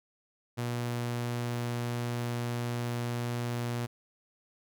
sawtooth tone, 119.9 Hz, A#2, 49 cents sharp, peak -27 dBFS, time 0.57-3.87 s, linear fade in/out 20 ms, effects none

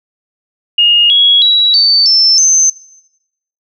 sine tone with pitch steps, 2851 / 3332 / 3895 / 4552 / 5320 / 6218 Hz, F7 / G#7 / B7 / C#8 / E8 / G8, +35 / +5 / -25 / +45 / +15 / -15 cents, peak -5 dBFS, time 0.78-2.7 s, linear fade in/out 5 ms, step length 320 ms, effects noise-tail reverb RT60 0.9 s tail -20 dB re dry

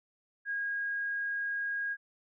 sine tone, 1635 Hz, G#6, 28 cents flat, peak -31 dBFS, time 0.45-1.97 s, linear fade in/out 50 ms, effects none

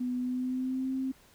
sine tone with pitch glide, 249 to 263.5 Hz, B3 to C4, +14 to +12 cents, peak -29 dBFS, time 0-1.12 s, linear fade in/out 10 ms, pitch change +98 cents, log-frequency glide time 0.17-0.93 s, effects pink hiss -60 dBFS RMS until 1.34 s

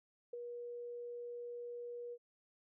sine tone with ADSR envelope, 480 Hz, B4, 49 cents flat, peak -39 dBFS, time 0.33-2.18 s, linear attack 6 ms, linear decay 13 ms, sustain -4 dB, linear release 52 ms, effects none

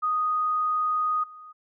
sine tone with level steps, 1243 Hz, D#6, 2 cents flat, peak -22 / -42 dBFS, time 0.02-1.53 s, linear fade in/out 20 ms, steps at 1.23 s, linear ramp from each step 10 ms, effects none

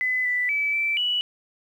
sine tone with pitch steps, 2013 / 1982 / 2302 / 2329 / 2947 Hz, B6 / B6 / D7 / D7 / F#7, +33 / +6 / -35 / -15 / -8 cents, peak -21 dBFS, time 0.01-1.21 s, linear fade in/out 0 ms, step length 240 ms, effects 9-bit

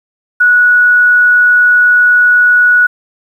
sine tone, 1466 Hz, F#6, 16 cents flat, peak -4 dBFS, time 0.4-2.87 s, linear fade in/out 10 ms, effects 7-bit

